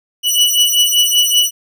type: beating tone pair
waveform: sawtooth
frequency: 2946 / 2951.2 Hz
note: F#7 / F#7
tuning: -8 / -5 cents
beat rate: 5.2 Hz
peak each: -10 dBFS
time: 0.23-1.51 s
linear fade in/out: 50 ms
effects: none

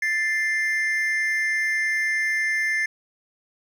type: tone pair together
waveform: triangle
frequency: 1763.7 / 2093 Hz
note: A6 / C7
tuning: +4 / 0 cents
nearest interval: minor third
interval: 296 cents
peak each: -22 dBFS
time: 0.02-2.86 s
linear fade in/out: 5 ms
effects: none

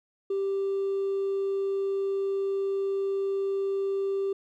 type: tone with hard clipping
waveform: triangle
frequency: 392 Hz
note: G4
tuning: in tune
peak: -25 dBFS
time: 0.3-4.33 s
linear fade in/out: 5 ms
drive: 2 dB
effects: none

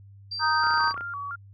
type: tone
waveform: sine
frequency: 4699 Hz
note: D8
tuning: in tune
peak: -30 dBFS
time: 0.31-0.93 s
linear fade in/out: 10 ms
type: chord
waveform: sine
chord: Eb major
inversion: second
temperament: just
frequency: 933.4 / 1244.5 / 1555.6 Hz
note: Bb5 / Eb6 / G6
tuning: +2 / 0 / -14 cents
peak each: -25 dBFS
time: 0.39-0.93 s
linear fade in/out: 50 ms
type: tone with vibrato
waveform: sine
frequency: 1258 Hz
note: D#6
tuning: 19 cents sharp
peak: -31 dBFS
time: 0.62-1.36 s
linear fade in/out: 10 ms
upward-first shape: square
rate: 2.9 Hz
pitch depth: 180 cents each way
type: clicks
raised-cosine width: 0.5 ms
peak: -25 dBFS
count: 12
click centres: 0.638 / 0.669 / 0.708 / 0.739 / 0.776 / 0.807 / 0.841 / 0.876 / 0.91 / 0.943 / 0.977 / 1.009 s
effects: added 99 Hz sine -46 dBFS peak until 1.53 s

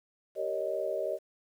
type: chord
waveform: sine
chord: Eb dominant seventh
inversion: first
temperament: just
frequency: 388.9 / 466.7 / 560 / 622.3 Hz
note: G4 / Bb4 / Db5 / Eb5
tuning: -14 / +2 / +18 / 0 cents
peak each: -37 / -38 / -35 / -33 dBFS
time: 0.35-1.19 s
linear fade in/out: 50 ms
effects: 10-bit

